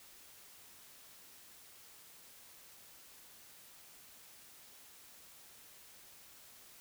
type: silence
effects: white hiss -58 dBFS RMS until 6.8 s